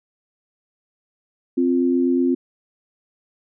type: tone pair together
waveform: sine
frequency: 261.6 / 349.8 Hz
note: C4 / F4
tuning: 0 / +3 cents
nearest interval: perfect fourth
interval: 503 cents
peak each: -17 / -20 dBFS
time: 1.57-2.35 s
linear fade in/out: 10 ms
effects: none